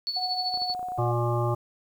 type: tone with tremolo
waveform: sine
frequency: 4435 Hz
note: C#8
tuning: in tune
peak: -24 dBFS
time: 0.07-0.74 s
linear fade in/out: 0 ms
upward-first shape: triangle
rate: 13 Hz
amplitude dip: 75%
type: tone with pitch glide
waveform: sine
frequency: 736 to 730.5 Hz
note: F#5 to F#5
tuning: -9 to -22 cents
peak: -30 dBFS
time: 0.16-1.12 s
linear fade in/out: 10 ms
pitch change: -13 cents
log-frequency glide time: 0.54-0.6 s
type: clicks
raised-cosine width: 1 ms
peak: -31 dBFS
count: 12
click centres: 0.541 / 0.574 / 0.619 / 0.7 / 0.749 / 0.794 / 0.829 / 0.886 / 0.92 / 0.977 / 1.019 / 1.055 s
type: harmonic tone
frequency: 119.1 Hz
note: A#2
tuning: 38 cents sharp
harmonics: 1 / 3 / 5 / 7 / 9 / 10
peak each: -25 / -30 / -32 / -33 / -35 / -35 dBFS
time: 0.98-1.55 s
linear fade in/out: 10 ms
effects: 9-bit